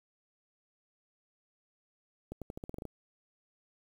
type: accelerating click train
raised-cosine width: 2 ms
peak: -27 dBFS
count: 10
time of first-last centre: 2.32-2.853 s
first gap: 97 ms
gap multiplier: 0.87
effects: 9-bit